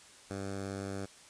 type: tone with notch filter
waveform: 10% pulse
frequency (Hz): 98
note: G2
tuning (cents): 0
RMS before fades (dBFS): -39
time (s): 0.3-1.06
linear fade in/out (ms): 10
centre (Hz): 2900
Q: 1.2
effects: white hiss -56 dBFS RMS until 1.29 s + resampled to 22050 Hz